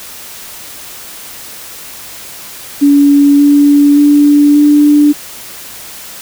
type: tone with pitch steps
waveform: sine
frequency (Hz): 285 / 288 / 291 / 294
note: C#4 / D4 / D4 / D4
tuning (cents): +48 / -34 / -16 / +2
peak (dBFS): -3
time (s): 2.81-5.13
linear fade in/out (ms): 20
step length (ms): 580
effects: white hiss -29 dBFS RMS until 6.21 s